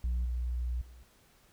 sine tone with level steps, 60.7 Hz, B1, 29 cents flat, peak -26 / -29 / -49 dBFS, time 0.04-1.03 s, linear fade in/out 0 ms, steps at 0.25 / 0.81 s, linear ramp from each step 5 ms, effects tanh soft clip ceiling -27 dBFS + pink hiss -64 dBFS RMS until 1.52 s

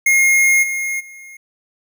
square tone with level steps, 2144 Hz, C7, 42 cents sharp, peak -11 / -20 / -36 dBFS, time 0.06-1.37 s, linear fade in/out 5 ms, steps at 0.62 / 0.99 s, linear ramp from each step 20 ms, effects none

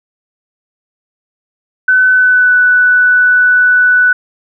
sine tone with pitch glide, 1511 to 1487.6 Hz, F#6 to F#6, +36 to +9 cents, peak -5 dBFS, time 1.88-4.13 s, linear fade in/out 5 ms, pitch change -27 cents, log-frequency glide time 2.11-2.55 s, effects none

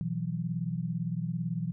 sine chord, B suspended fourth, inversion none, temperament equal with one note detuned, 123.47 / 164.81 / 182.66 Hz, B2 / E3 / F#3, 0 / 0 / -22 cents, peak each -36 / -32 / -36 dBFS, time 0.01-1.72 s, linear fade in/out 0 ms, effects none

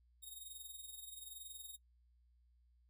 5% pulse tone with amplitude modulation, 3729 Hz, A#7, in tune, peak -39 dBFS, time 0.22-1.77 s, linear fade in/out 20 ms, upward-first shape sine, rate 21.1 Hz, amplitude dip 60%, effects noise-tail reverb RT60 0.1 s tail -22 dB re dry + added 60 Hz sine -68 dBFS peak until 2.89 s

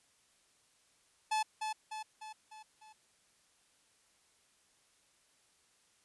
45% pulse tone with echo, 865 Hz, A5, 30 cents flat, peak -30 dBFS, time 1.31-1.43 s, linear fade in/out 10 ms, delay 300 ms, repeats 5, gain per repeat -5 dB, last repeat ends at 2.93 s, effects white hiss -70 dBFS RMS until 6.04 s + resampled to 24000 Hz

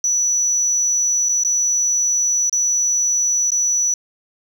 sine tone with dropouts, 5920 Hz, F#8, in tune, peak -13 dBFS, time 0.04-3.94 s, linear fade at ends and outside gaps 2 ms, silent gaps 1.288-1.292 / 1.436-1.448 / 2.496-2.527 / 3.505-3.518 s, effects tanh soft clip ceiling -13 dBFS + 9-bit

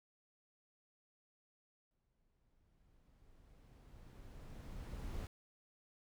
brown noise with exponential growth, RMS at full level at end -42 dBFS, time 1.91-5.27 s, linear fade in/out 1 ms, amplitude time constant 730 ms, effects none

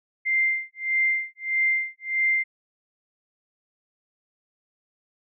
sine tone with tremolo, 2093 Hz, C7, in tune, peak -18 dBFS, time 0.25-2.44 s, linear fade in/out 20 ms, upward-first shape sine, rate 1.6 Hz, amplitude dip 100%, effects none

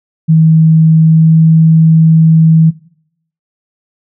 sine tone with pitch glide, 160 to 161.02 Hz, D#3 to E3, +49 to -40 cents, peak -3 dBFS, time 0.28-2.71 s, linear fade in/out 20 ms, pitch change +11 cents, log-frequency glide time 1.02-1.35 s, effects noise-tail reverb RT60 0.7 s tail -20 dB re dry

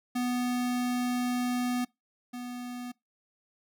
square tone pair in turn, 246.9 / 245.9 Hz, B3 / B3, 0 / -7 cents, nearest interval unison, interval 7 cents, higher first, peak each -28 / -37 dBFS, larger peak first, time 0.15-1.85 / 2.33-2.92 s, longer first, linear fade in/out 10 ms, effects noise-tail reverb RT60 0.2 s tail -24 dB re dry

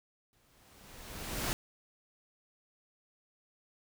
pink noise with exponential growth, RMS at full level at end -32 dBFS, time 0.33-1.53 s, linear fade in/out 0 ms, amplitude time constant 260 ms, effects none

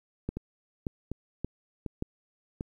two click trains, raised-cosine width 3 ms, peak -18 / -21 dBFS, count 4 / 4, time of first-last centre 0.29-2.024 / 0.37-2.609 s, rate 1.73 / 1.34 Hz, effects 10-bit

